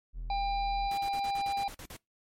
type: tone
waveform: triangle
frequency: 41.4 Hz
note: E1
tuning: 8 cents sharp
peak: -33 dBFS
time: 0.13-0.91 s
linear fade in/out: 50 ms
type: harmonic tone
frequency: 797 Hz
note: G5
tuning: 28 cents sharp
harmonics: 1 / 3 / 5 / 6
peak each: -29 / -44 / -44 / -50 dBFS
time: 0.3-1.68 s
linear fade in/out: 2 ms
type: noise bursts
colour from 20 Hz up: pink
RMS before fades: -45 dBFS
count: 10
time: 0.91-1.966 s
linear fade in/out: 2 ms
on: 66 ms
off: 44 ms
effects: noise-tail reverb RT60 0.2 s tail -25 dB re dry + MP3 64 kbps